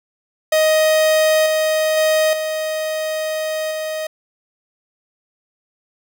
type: tone with level steps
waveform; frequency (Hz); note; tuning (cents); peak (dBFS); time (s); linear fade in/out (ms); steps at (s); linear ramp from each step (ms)
45% pulse; 626; D#5; +10; -12 / -15 / -13 / -20 / -22; 0.52-4.07; 5; 1.46 / 1.97 / 2.33 / 3.71; 2
effects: none